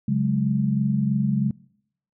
sine chord, C# suspended fourth, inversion none, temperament just, 138.59 / 184.79 / 207.9 Hz, C#3 / F#3 / G#3, 0 / -2 / +2 cents, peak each -23 / -26 / -22 dBFS, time 0.08-1.51 s, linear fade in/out 5 ms, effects noise-tail reverb RT60 0.7 s tail -23 dB re dry

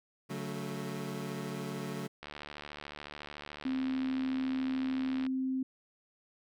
25% pulse chord, F# minor, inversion second, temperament equal with one note detuned, 142.16 / 185 / 220 Hz, C#3 / F#3 / A3, +44 / 0 / 0 cents, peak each -37 / -37 / -38 dBFS, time 0.29-2.08 s, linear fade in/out 20 ms
click train, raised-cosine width 0.3 ms, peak -27 dBFS, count 225, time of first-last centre 2.23-5.265 s, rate 73.8 Hz
sine tone, 261.6 Hz, C4, in tune, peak -30 dBFS, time 3.65-5.63 s, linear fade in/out 5 ms
effects none

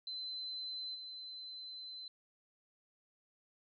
sine tone with level steps, 4055 Hz, B7, 45 cents sharp, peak -40 / -45 dBFS, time 0.07-2.08 s, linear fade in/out 2 ms, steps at 0.94 s, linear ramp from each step 20 ms, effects none

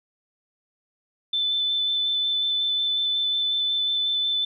sine tone with vibrato, 3520 Hz, A7, in tune, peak -21 dBFS, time 1.33-4.45 s, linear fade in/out 5 ms, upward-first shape square, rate 5.5 Hz, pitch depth 8 cents each way, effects none

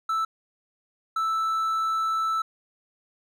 triangle tone pair in turn, 1318.5 / 1318.5 Hz, E6 / E6, 0 / 0 cents, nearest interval unison, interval 0 cents, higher neither, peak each -21 dBFS, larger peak neither, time 0.09-0.25 / 1.16-2.42 s, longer second, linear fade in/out 5 ms, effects none

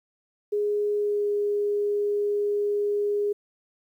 sine tone with pitch glide, 414.6 to 411.3 Hz, G#4 to G#4, -3 to -17 cents, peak -22 dBFS, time 0.52-3.33 s, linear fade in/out 10 ms, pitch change -14 cents, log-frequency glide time 0.96-1.29 s, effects 10-bit

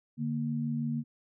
sine tone pair together, 146.84 / 233.1 Hz, D3 / A#3, 0 / 0 cents, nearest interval minor sixth, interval 800 cents, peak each -33 / -31 dBFS, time 0.17-1.04 s, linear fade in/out 50 ms, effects none

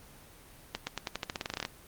accelerating click train, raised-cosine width 0.2 ms, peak -15 dBFS, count 16, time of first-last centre 0.75-1.651 s, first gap 120 ms, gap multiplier 0.89, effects pink hiss -54 dBFS RMS until 1.87 s + Opus 24 kbps

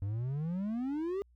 triangle exponential sweep, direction up, 95.3 to 409 Hz, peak -30 dBFS, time 0.02-1.22 s, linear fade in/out 0 ms, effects added 60 Hz sine -61 dBFS peak until 1.35 s

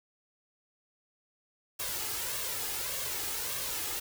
white noise with flanger, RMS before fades -35 dBFS, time 1.79-4 s, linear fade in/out 10 ms, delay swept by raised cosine 1.8 to 2.43 ms, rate 1.7 Hz, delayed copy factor +0.55, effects none

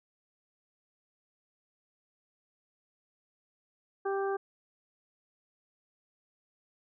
harmonic tone, 392.5 Hz, G4, 2 cents sharp, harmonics 1 / 2 / 3 / 4, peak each -30 / -36 / -40 / -42 dBFS, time 4.05-4.37 s, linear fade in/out 10 ms, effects none

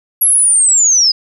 sine linear sweep, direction down, 11420 to 4903 Hz, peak -7 dBFS, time 0.21-1.12 s, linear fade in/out 10 ms, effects none

